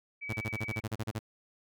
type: tone with vibrato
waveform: sine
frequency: 2283 Hz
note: D7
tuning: 50 cents flat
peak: -37 dBFS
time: 0.21-0.81 s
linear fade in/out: 20 ms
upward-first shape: square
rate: 15 Hz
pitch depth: 9 cents each way
type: tone bursts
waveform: sawtooth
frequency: 110 Hz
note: A2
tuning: in tune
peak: -28 dBFS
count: 12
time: 0.29-1.191 s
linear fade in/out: 10 ms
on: 43 ms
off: 35 ms
effects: none